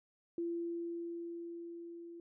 sine tone with level ramp, 340 Hz, F4, 46 cents flat, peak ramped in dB -34 to -47 dBFS, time 0.38-2.2 s, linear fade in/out 2 ms, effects none

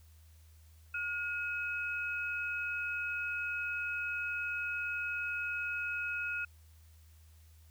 sine tone pair together, 1430.6 / 2549 Hz, F6 / D#7, +41 / +41 cents, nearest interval minor seventh, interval 1000 cents, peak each -36 / -37 dBFS, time 0.94-6.45 s, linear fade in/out 5 ms, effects added 79 Hz sine -56 dBFS peak until 7.7 s + white hiss -68 dBFS RMS until 7.7 s

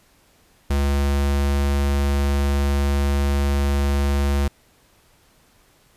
square tone, 70.3 Hz, C#2, 25 cents sharp, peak -18 dBFS, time 0.7-4.48 s, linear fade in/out 5 ms, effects pink hiss -57 dBFS RMS until 5.96 s + resampled to 32000 Hz

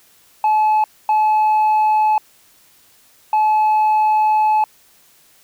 sine tone bursts at uneven times, 859 Hz, A5, 42 cents flat, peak -9 dBFS, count 3, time 0.44-0.84 / 1.09-2.18 / 3.33-4.64 s, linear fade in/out 2 ms, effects tanh soft clip ceiling -11 dBFS + white hiss -52 dBFS RMS until 5.43 s

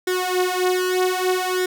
sawtooth tone with flanger, 366.8 Hz, F#4, 15 cents flat, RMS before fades -21 dBFS, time 0.07-1.66 s, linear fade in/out 5 ms, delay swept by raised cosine 0.55 to 6.15 ms, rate 0.64 Hz, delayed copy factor +0.85, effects none

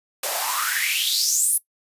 white noise with high-pass filter sweep, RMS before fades -22 dBFS, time 0.23-1.58 s, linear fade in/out 5 ms, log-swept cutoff 520 to 11000 Hz, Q 6.8, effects noise-tail reverb RT60 0.1 s tail -18 dB re dry + resampled to 32000 Hz

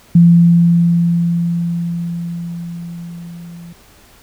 sine tone with level ramp, 170.7 Hz, F3, 39 cents flat, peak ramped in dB -3 to -31 dBFS, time 0.15-3.73 s, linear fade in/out 5 ms, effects pink hiss -46 dBFS RMS until 4.22 s

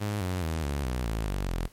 sawtooth tone with pitch steps, 103.83 / 91.44 / 80.53 / 70.92 / 62.46 / 55 / 48.44 / 42.66 Hz, G#2 / F#2 / E2 / C#2 / B1 / A1 / G1 / F1, 0 / -20 / -40 / +40 / +20 / 0 / -20 / -40 cents, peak -24 dBFS, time 0-1.68 s, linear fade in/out 20 ms, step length 210 ms, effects pink hiss -58 dBFS RMS until 1.72 s + MP3 64 kbps

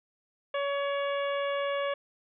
harmonic tone, 563 Hz, C#5, 27 cents sharp, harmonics 1 / 2 / 3 / 4 / 5 / 6, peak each -29 / -35 / -39 / -41 / -43 / -45 dBFS, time 0.54-1.94 s, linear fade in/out 5 ms, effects none

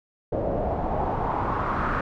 pink noise with low-pass filter sweep, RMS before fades -26 dBFS, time 0.32-2.01 s, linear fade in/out 5 ms, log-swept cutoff 560 to 1400 Hz, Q 3.6, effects none

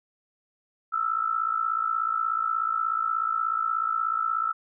sine tone with amplitude modulation, 1318.5 Hz, E6, in tune, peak -20 dBFS, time 0.92-4.53 s, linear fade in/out 20 ms, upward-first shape sine, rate 56.6 Hz, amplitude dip 80%, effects none

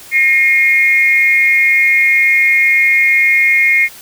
sine tone with amplitude modulation, 2141 Hz, C7, 39 cents sharp, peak -4 dBFS, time 0.11-3.89 s, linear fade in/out 50 ms, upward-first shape sine, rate 294 Hz, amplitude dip 75%, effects white hiss -36 dBFS RMS until 4.01 s

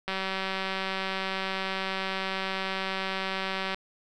click train, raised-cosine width 0.3 ms, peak -15 dBFS, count 701, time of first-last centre 0.08-3.745 s, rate 191 Hz, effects none

